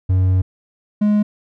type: tone pair in turn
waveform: triangle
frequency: 93 / 208.8 Hz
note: F#2 / G#3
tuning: +9 / +10 cents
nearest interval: octave + major second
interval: 1401 cents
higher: second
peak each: -10 dBFS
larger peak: neither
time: 0.09-0.42 / 1.01-1.23 s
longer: first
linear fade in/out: 10 ms
effects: none